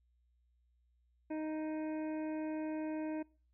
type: harmonic tone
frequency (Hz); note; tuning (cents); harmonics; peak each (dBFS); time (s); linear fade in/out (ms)
310.9; D#4; -1; 1 / 2 / 3 / 5 / 6 / 7 / 8; -37 / -44 / -50 / -57 / -62 / -61 / -59; 1.3-3.23; 10
effects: noise-tail reverb RT60 0.4 s tail -25 dB re dry + added 60 Hz sine -70 dBFS peak until 3.53 s